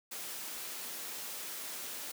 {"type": "noise", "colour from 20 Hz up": "white", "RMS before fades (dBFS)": -42, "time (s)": [0.11, 2.12], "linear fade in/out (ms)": 10, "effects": ["high-pass 200 Hz 12 dB/octave"]}